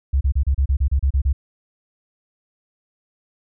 sine tone bursts, 68.1 Hz, C#2, 30 cents flat, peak -14 dBFS, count 11, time 0.13-1.33 s, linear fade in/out 10 ms, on 80 ms, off 32 ms, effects none

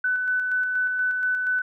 sine tone with tremolo, 1500 Hz, F#6, 23 cents sharp, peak -20 dBFS, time 0.04-1.62 s, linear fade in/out 5 ms, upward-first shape square, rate 4.2 Hz, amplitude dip 30%, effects none

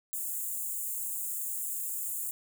white high-pass noise, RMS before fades -35 dBFS, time 0.13-2.31 s, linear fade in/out 0 ms, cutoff 6900 Hz, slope 96 dB/octave, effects none

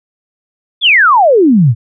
sine exponential sweep, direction down, 3585 to 103.83 Hz, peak -4 dBFS, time 0.81-1.75 s, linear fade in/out 50 ms, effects none

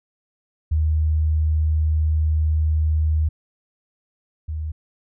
sine tone pair in turn, 77.78 / 77.78 Hz, D#2 / D#2, 0 / 0 cents, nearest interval unison, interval 0 cents, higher neither, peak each -16 / -24 dBFS, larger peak first, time 0.71-3.29 / 4.48-4.72 s, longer first, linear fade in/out 10 ms, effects none

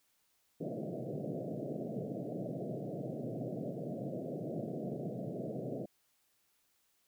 pink band-pass noise, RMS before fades -40 dBFS, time 0.6-5.86 s, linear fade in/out 10 ms, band 120 to 680 Hz, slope 96 dB/octave, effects white hiss -75 dBFS RMS until 7.07 s

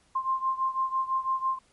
sine beating tone pair, 1052 / 1058 Hz, C6 / C6, +9 / +19 cents, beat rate 6 Hz, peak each -27 / -30 dBFS, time 0.15-1.59 s, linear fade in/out 10 ms, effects pink hiss -64 dBFS RMS until 1.72 s + MP3 48 kbps

